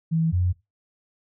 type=tone pair in turn; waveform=sine; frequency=162.6 / 89.97 Hz; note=E3 / F#2; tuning=-23 / -48 cents; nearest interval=minor seventh; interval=1025 cents; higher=first; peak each=-19 dBFS; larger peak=neither; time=0.11-0.32 / 0.32-0.53 s; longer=neither; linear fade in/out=20 ms; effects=noise-tail reverb RT60 0.2 s tail -17 dB re dry